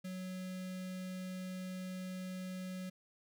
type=tone with notch filter; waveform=square; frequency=185 Hz; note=F#3; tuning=in tune; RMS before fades=-43 dBFS; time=0.04-2.9 s; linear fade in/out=10 ms; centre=950 Hz; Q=1.4; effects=none